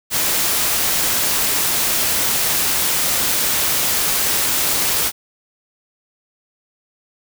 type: noise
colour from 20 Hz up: white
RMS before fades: -18 dBFS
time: 0.1-5.12 s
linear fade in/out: 50 ms
effects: none